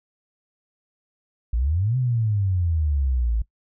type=exponential two-way sweep; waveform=sine; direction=up then down; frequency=53.6 to 130.81 to 53.6 Hz; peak=-19 dBFS; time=1.53-3.42 s; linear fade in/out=5 ms; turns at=1.97 s; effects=noise-tail reverb RT60 0.1 s tail -20 dB re dry

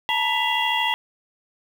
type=tone cluster; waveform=sine; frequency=879 / 952 / 1988 / 2779 / 3316 Hz; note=A5 / A#5 / B6 / F7 / G#7; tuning=-2 / +36 / +11 / -9 / -3 cents; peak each=-26 dBFS; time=0.09-0.94 s; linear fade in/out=0 ms; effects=7-bit

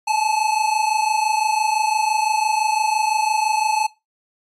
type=tone pair together; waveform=square; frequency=851 / 876.9 Hz; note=G#5 / A5; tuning=+42 / -6 cents; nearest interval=minor second; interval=52 cents; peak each=-21 dBFS; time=0.07-3.87 s; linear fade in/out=10 ms; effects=noise-tail reverb RT60 0.2 s tail -17 dB re dry + resampled to 24000 Hz

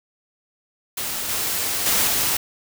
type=noise with level steps; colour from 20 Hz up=white; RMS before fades=-27 / -24 / -19 / -21 dBFS; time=0.97-2.37 s; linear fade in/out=5 ms; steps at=1.29 / 1.86 / 2.07 s; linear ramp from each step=2 ms; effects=none

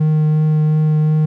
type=tone with vibrato; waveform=triangle; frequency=154.2 Hz; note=D#3; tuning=15 cents flat; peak=-9 dBFS; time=0-1.26 s; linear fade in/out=10 ms; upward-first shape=triangle; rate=2.8 Hz; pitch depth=11 cents each way; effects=none

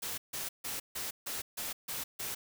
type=noise bursts; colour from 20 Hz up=white; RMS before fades=-38 dBFS; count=8; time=0.02-2.35 s; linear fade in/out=10 ms; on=160 ms; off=150 ms; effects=none

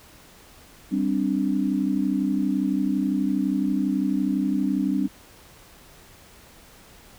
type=chord; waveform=sine; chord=G suspended fourth; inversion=none; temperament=equal; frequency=196 / 261.6 / 293.7 Hz; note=G3 / C4 / D4; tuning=0 / 0 / 0 cents; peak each=-25 dBFS; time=0.91-5.08 s; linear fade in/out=20 ms; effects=pink hiss -50 dBFS RMS until 7.18 s

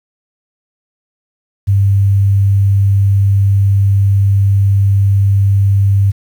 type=tone; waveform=sine; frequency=99 Hz; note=G2; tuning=18 cents sharp; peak=-7 dBFS; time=1.67-6.12 s; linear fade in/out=20 ms; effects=7-bit

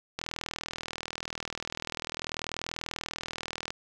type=click train; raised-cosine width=0.2 ms; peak=-16 dBFS; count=143; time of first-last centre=0.19-3.705 s; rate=40.4 Hz; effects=none

